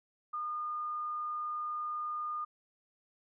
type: tone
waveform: sine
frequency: 1218 Hz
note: D#6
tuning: 37 cents flat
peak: -34 dBFS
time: 0.33-2.45 s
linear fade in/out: 10 ms
effects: none